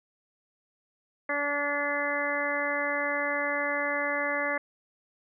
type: harmonic tone with a mistuned harmonic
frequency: 287.8 Hz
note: D4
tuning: 35 cents flat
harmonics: 1 / 2 / 3 / 4 / 5 / 6 / 7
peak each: -38 / -32 / -38 / -35 / -38 / -32 / -32 dBFS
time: 1.29-4.58 s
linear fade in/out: 5 ms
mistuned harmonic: 7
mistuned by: +20 cents
effects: none